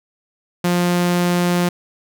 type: tone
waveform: sawtooth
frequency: 176.2 Hz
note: F3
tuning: 16 cents sharp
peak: -11 dBFS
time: 0.64-1.69 s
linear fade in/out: 5 ms
effects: none